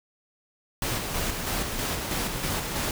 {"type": "noise with tremolo", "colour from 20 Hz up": "pink", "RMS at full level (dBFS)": -28, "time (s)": [0.82, 2.91], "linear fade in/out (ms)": 2, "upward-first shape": "square", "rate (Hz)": 3.1, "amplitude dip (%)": 35, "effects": []}